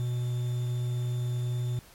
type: tone with quantisation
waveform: triangle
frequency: 122.6 Hz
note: B2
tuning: 12 cents flat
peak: -25 dBFS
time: 0-1.79 s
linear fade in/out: 0 ms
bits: 8
effects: pink hiss -54 dBFS RMS until 1.94 s + MP3 64 kbps